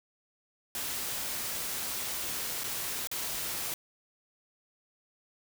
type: noise with dropouts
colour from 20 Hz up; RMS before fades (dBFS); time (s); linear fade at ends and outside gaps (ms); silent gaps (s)
white; -35; 0.75-3.74; 1; 2.636-2.641 / 3.072-3.114
effects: none